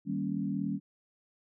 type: chord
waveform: sine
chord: Eb dominant seventh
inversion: none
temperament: equal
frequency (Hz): 155.56 / 196 / 233.1 / 277.2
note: Eb3 / G3 / Bb3 / Db4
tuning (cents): 0 / 0 / 0 / 0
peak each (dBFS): -38 / -33 / -38 / -35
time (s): 0.05-0.8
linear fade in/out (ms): 50
effects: none